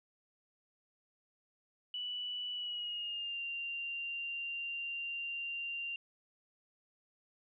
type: tone with pitch glide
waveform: sine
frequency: 2960 to 2778 Hz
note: F#7 to F7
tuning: 0 to -10 cents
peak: -37 dBFS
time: 1.94-5.96 s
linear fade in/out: 2 ms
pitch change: -110 cents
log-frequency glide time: 2.53-3.41 s
effects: none